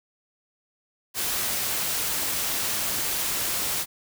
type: noise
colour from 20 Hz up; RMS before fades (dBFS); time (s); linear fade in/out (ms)
white; -27; 1.14-3.86; 50
effects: none